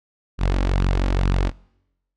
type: tone with flanger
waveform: sawtooth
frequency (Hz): 46.25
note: F#1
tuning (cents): 0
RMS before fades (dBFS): -19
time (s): 0.38-1.52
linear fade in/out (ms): 50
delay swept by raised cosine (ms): 0.68 to 3.68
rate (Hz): 2.2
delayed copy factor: +0.5
effects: noise-tail reverb RT60 0.9 s tail -25 dB re dry + low-pass 5000 Hz 12 dB/octave